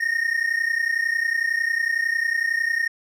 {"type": "tone pair together", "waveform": "triangle", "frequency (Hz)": [1833.7, 1864.7], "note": ["A#6", "A#6"], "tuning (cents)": [-29, 0], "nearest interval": "unison", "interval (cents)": 29, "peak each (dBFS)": [-21, -22], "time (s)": [0, 2.88], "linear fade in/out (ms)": 10, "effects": []}